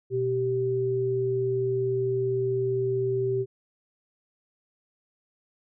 sine tone pair together, 123.47 / 387.8 Hz, B2 / G4, 0 / -19 cents, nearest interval octave + minor sixth, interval 1981 cents, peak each -30 / -24 dBFS, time 0.1-3.46 s, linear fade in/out 50 ms, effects none

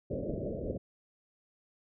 white low-pass noise, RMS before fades -36 dBFS, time 0.1-0.78 s, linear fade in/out 10 ms, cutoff 620 Hz, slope 96 dB/octave, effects none

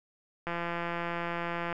click train, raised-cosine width 0.5 ms, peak -19 dBFS, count 216, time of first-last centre 0.47-1.727 s, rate 171 Hz, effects none

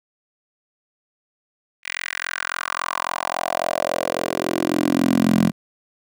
10% pulse tone with high-pass filter sweep, 43.65 Hz, F1, in tune, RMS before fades -22 dBFS, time 1.83-5.52 s, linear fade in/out 50 ms, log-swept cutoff 2200 to 190 Hz, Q 3.5, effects none

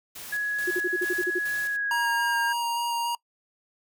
white noise with tremolo, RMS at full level -40 dBFS, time 0.15-1.77 s, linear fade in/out 10 ms, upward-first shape square, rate 2.3 Hz, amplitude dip 60%
sine tone with pitch glide, 1677 to 1614.3 Hz, G#6 to G#6, +16 to -50 cents, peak -25 dBFS, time 0.32-2.53 s, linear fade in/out 10 ms, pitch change -66 cents, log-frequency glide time 1.6-2.3 s
sine tone bursts, 359.7 Hz, F#4, 49 cents flat, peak -24 dBFS, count 9, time 0.67-1.39 s, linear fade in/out 10 ms, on 40 ms, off 45 ms
square tone with vibrato, 942 Hz, A#5, 18 cents sharp, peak -26 dBFS, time 1.91-3.15 s, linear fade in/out 2 ms, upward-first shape square, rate 3.5 Hz, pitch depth 8 cents each way
effects noise-tail reverb RT60 0.1 s tail -23 dB re dry

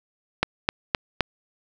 click train, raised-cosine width 0.3 ms, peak -3 dBFS, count 4, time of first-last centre 0.43-1.207 s, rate 3.86 Hz, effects none

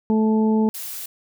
harmonic tone, 218.1 Hz, A3, 15 cents flat, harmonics 1 / 2 / 3 / 4, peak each -16 / -23 / -37 / -29 dBFS, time 0.1-0.69 s, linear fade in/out 0 ms
blue noise, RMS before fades -32 dBFS, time 0.74-1.06 s, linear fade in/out 5 ms
effects none

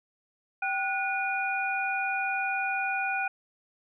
sine tone cluster, 778 / 1462 / 2442 Hz, G5 / F#6 / D#7, -13 / -21 / -33 cents, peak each -31 dBFS, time 0.62-3.28 s, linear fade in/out 5 ms, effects none

